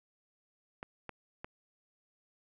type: clicks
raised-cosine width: 0.5 ms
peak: -26 dBFS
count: 3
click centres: 0.829 / 1.093 / 1.445 s
effects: none